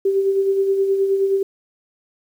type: tone with tremolo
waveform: sine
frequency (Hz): 390.5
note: G4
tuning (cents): -7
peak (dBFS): -13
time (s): 0.05-1.43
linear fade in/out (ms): 5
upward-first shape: sine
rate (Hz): 9.5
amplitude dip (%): 45
effects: 8-bit